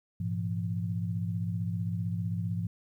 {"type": "tone cluster", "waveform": "sine", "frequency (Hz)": [104, 119.5, 170.9], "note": ["G#2", "A#2", "F3"], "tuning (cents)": [3, 43, -37], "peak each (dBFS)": [-32, -38, -33], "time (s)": [0.2, 2.67], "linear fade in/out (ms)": 5, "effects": ["11-bit"]}